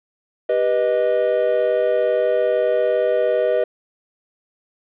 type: chord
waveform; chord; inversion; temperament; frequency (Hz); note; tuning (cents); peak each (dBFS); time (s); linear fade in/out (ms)
triangle; G augmented; none; equal with one note detuned; 392 / 489.6 / 622.3; G4 / B4 / D#5; 0 / -15 / 0; -22 / -17 / -17; 0.49-3.64; 5
effects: resampled to 8000 Hz + 8-bit